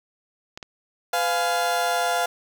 clicks, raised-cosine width 0.2 ms, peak -19 dBFS, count 2, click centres 0.575 / 0.628 s
30% pulse chord, F diminished, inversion second, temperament just, 502.9 / 698.5 / 838.1 Hz, Cb5 / F5 / Ab5, +31 / 0 / +16 cents, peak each -26 / -20 / -26 dBFS, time 1.13-2.26 s, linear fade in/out 5 ms
effects 8-bit

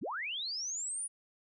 sine linear sweep, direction up, 100.9 to 9730 Hz, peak -35 dBFS, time 0.01-1.08 s, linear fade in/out 20 ms, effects none

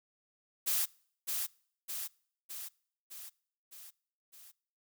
blue noise with echo, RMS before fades -31 dBFS, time 0.66-0.86 s, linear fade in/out 20 ms, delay 610 ms, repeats 6, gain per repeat -4 dB, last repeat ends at 4.52 s, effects noise-tail reverb RT60 0.6 s tail -25 dB re dry

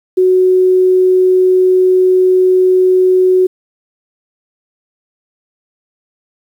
sine tone, 370 Hz, F#4, in tune, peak -6 dBFS, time 0.17-3.47 s, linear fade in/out 10 ms, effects 7-bit

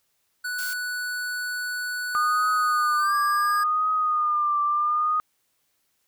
square tone with pitch glide, 1480 to 1642.2 Hz, F#6 to G#6, 0 to -20 cents, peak -28 dBFS, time 0.44-3.64 s, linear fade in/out 10 ms, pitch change +180 cents, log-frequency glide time 2.97-3.15 s
blue noise, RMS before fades -35 dBFS, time 0.58-0.74 s, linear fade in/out 10 ms
sine tone with vibrato, 1216 Hz, D#6, 40 cents flat, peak -20 dBFS, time 2.15-5.2 s, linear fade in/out 0 ms, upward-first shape triangle, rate 0.71 Hz, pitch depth 63 cents each way
effects white hiss -71 dBFS RMS until 6.07 s

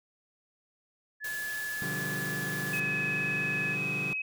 sine tone, 1714 Hz, A6, 46 cents flat, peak -33 dBFS, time 1.2-3.77 s, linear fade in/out 50 ms
white noise, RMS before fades -42 dBFS, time 1.24-2.8 s, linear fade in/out 5 ms
sawtooth chord, G dominant seventh, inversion first, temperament just, 122.5 / 147 / 176.4 / 196 Hz, B2 / D3 / F3 / G3, -14 / +2 / +18 / 0 cents, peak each -39 / -34 / -38 / -37 dBFS, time 1.82-4.13 s, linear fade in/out 0 ms
sine tone with vibrato, 2544 Hz, D#7, 38 cents sharp, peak -30 dBFS, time 2.73-4.22 s, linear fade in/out 5 ms, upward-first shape sine, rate 19 Hz, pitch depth 13 cents each way
effects none

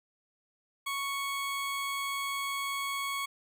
20% pulse tone, 1108.7 Hz, C#6, in tune, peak -27 dBFS, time 0.86-3.26 s, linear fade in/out 10 ms, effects none

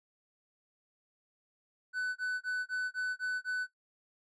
triangle tone bursts, 1500 Hz, F#6, 23 cents sharp, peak -29 dBFS, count 7, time 1.93-3.672 s, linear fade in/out 50 ms, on 230 ms, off 22 ms, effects noise-tail reverb RT60 0.1 s tail -17 dB re dry + resampled to 24000 Hz

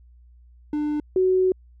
triangle / sine tone pair in turn, 298.3 / 372.4 Hz, D4 / F#4, +27 / +11 cents, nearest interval major third, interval 384 cents, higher second, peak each -20 / -16 dBFS, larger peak second, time 0.73-1 / 1.16-1.52 s, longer second, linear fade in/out 2 ms, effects added 60 Hz sine -48 dBFS peak until 1.8 s

